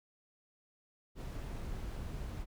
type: noise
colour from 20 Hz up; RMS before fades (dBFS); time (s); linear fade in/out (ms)
brown; -41; 1.15-2.46; 50
effects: none